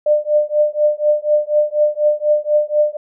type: tone with tremolo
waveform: sine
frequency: 599 Hz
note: D5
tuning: 34 cents sharp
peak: -8 dBFS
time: 0.06-2.97 s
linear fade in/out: 5 ms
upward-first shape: triangle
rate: 4.1 Hz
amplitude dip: 100%
effects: none